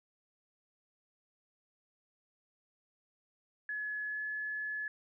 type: tone with pitch glide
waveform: sine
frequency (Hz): 1700 to 1710.8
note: G#6 to A6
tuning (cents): +40 to -49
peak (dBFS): -35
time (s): 3.69-4.88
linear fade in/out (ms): 2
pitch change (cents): +11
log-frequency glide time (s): 4.05-4.21
effects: none